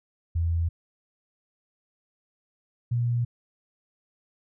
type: tone pair in turn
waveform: sine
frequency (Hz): 83.6 / 119.69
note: E2 / A#2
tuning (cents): +25 / +46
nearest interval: tritone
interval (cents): 621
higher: second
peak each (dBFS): -22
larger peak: neither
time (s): 0.35-0.69 / 2.91-3.25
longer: neither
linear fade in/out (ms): 10
effects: none